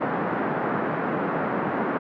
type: band-pass noise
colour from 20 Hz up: pink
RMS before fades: -26 dBFS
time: 0-1.99 s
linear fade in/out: 20 ms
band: 170 to 1600 Hz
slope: 24 dB/octave
effects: none